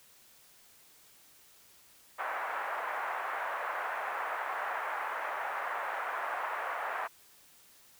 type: band-pass noise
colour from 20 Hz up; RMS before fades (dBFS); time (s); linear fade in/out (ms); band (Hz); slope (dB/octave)
pink; -36; 2.18-7.08; 20; 690 to 1800; 24
effects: white hiss -60 dBFS RMS until 7.99 s